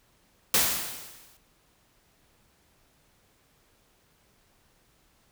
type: noise with exponential decay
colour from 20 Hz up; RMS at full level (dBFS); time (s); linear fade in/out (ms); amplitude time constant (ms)
white; -20; 0.54-1.37; 2; 180
effects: pink hiss -65 dBFS RMS until 5.31 s